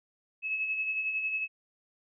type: tone with tremolo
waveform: sine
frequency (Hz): 2585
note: E7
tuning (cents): -34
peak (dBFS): -27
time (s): 0.42-1.48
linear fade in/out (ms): 50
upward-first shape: sine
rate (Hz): 11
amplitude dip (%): 45
effects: none